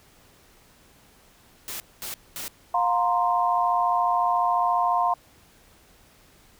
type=noise bursts; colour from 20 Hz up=white; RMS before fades=-34 dBFS; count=3; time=1.68-2.48 s; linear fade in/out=0 ms; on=120 ms; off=220 ms
type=chord; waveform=sine; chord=F suspended fourth; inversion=none; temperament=equal with one note detuned; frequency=709.4 / 932.3 / 1046.5 Hz; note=F5 / Bb5 / C6; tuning=+27 / 0 / 0 cents; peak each=-23 / -25 / -24 dBFS; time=2.74-5.14 s; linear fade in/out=5 ms
effects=pink hiss -56 dBFS RMS until 6.59 s